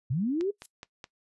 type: linear sweep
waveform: sine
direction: up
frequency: 112.2 to 419 Hz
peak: -25 dBFS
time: 0.1-0.51 s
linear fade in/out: 10 ms
type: click train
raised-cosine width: 0.2 ms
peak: -24 dBFS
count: 4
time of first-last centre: 0.41-1.042 s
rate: 4.75 Hz
type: noise with exponential growth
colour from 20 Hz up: violet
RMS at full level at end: -38 dBFS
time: 0.58-0.66 s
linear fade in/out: 5 ms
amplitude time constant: 16 ms
effects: noise-tail reverb RT60 0.1 s tail -19 dB re dry + resampled to 24000 Hz